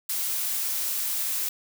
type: noise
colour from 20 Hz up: blue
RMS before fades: -28 dBFS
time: 0.09-1.49 s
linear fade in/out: 5 ms
effects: none